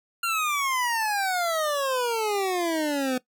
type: exponential sweep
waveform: 25% pulse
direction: down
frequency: 1396.9 to 250 Hz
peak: -20 dBFS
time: 0.23-3.18 s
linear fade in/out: 5 ms
effects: noise-tail reverb RT60 0.1 s tail -19 dB re dry